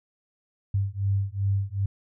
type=beating tone pair; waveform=sine; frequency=97.5 / 100.1 Hz; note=G2 / G2; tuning=-9 / +37 cents; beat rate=2.6 Hz; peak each=-26 dBFS; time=0.74-1.86 s; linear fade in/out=5 ms; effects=none